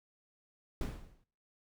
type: noise with exponential decay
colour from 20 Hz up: brown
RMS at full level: -32 dBFS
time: 0.81-1.24 s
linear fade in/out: 2 ms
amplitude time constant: 92 ms
effects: noise-tail reverb RT60 0.5 s tail -21 dB re dry